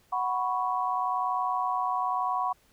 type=chord; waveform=sine; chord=F# suspended fourth; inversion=none; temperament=equal; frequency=740 / 987.8 / 1108.7 Hz; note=F#5 / B5 / C#6; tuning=0 / 0 / 0 cents; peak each=-30 dBFS; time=0.12-2.53 s; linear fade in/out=10 ms; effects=pink hiss -64 dBFS RMS until 2.72 s